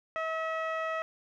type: tone with low-pass filter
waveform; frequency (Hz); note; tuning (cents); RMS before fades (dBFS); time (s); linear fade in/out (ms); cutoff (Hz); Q
15% pulse; 644; E5; -41; -33; 0.16-1.02; 0; 1900; 0.87
effects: none